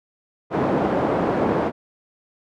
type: band-pass noise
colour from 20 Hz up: pink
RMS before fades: -21 dBFS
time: 0.5-1.72 s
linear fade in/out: 50 ms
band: 230 to 800 Hz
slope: 12 dB/octave
effects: none